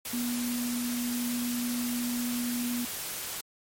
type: tone in noise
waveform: sine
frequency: 242.5 Hz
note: B3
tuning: 31 cents flat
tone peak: -29 dBFS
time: 0.13-2.85 s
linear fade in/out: 5 ms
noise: white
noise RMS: -36 dBFS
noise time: 0.05-3.41 s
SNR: +4 dB
effects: MP3 64 kbps